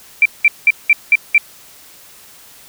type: tone bursts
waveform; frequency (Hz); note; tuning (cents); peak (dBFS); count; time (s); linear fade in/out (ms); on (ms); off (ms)
sine; 2349; D7; 0; -5; 6; 0.22-1.38; 2; 35; 190
effects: white hiss -42 dBFS RMS until 2.68 s